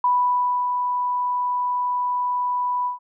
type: tone with ADSR envelope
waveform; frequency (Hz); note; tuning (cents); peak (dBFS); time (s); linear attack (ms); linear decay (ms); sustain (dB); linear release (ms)
sine; 987.8; B5; 0; -15; 0.04-2.99; 3; 620; -5; 130
effects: none